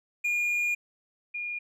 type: tone pair in turn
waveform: triangle / sine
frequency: 2426 / 2426 Hz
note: D#7 / D#7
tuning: -44 / -44 cents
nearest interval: unison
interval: 0 cents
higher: neither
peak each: -23 / -31 dBFS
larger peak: first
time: 0.24-0.75 / 1.34-1.59 s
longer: first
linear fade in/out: 10 ms
effects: none